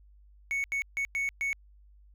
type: tone bursts at uneven times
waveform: triangle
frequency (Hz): 2217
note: C#7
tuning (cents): 0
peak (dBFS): -26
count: 5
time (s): 0.51-0.64 / 0.72-0.82 / 0.97-1.05 / 1.15-1.29 / 1.41-1.53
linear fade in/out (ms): 0
effects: added 50 Hz sine -54 dBFS peak until 2.14 s